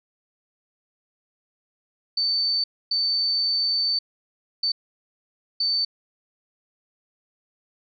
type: tone bursts at uneven times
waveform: sine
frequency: 4544 Hz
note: C#8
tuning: 42 cents sharp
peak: -20 dBFS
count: 4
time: 2.17-2.64 / 2.91-3.99 / 4.63-4.72 / 5.6-5.85 s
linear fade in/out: 5 ms
effects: none